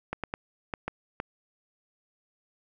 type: clicks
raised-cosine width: 0.5 ms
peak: -16 dBFS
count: 6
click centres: 0.13 / 0.237 / 0.339 / 0.738 / 0.88 / 1.201 s
effects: none